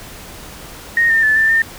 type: tone with pitch steps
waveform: sine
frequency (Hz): 1860 / 1807 / 1743 / 1776 / 1809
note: A#6 / A6 / A6 / A6 / A6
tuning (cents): -4 / +46 / -17 / +16 / +48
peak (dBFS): -10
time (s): 0.97-1.62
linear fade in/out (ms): 2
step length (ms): 130
effects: pink hiss -35 dBFS RMS until 1.78 s